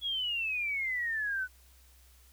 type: exponential sweep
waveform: sine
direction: down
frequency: 3381 to 1480 Hz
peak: -30 dBFS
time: 0.01-1.48 s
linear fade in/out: 50 ms
effects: added 63 Hz sine -58 dBFS peak until 2.32 s + white hiss -63 dBFS RMS until 2.32 s